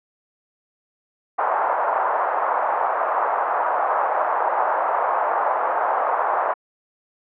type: band-pass noise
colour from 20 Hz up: white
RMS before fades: -21 dBFS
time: 1.38-6.54 s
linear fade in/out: 10 ms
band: 630 to 1100 Hz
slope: 24 dB/octave
effects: low-pass 2000 Hz 12 dB/octave